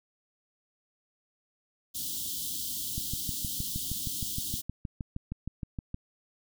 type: band-stop noise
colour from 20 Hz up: white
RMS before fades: -35 dBFS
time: 1.94-4.62 s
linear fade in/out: 20 ms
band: 330 to 3000 Hz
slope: 96 dB/octave
type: click train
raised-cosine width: 5 ms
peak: -22 dBFS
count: 20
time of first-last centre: 2.98-5.944 s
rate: 6.41 Hz
effects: none